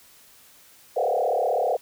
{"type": "tone with frequency modulation", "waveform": "sine", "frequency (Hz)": 610, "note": "D#5", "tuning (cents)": -34, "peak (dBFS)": -20, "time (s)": [0.96, 1.77], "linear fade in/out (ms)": 10, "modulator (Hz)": 35.8, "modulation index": 4.2, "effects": ["white hiss -53 dBFS RMS until 1.81 s"]}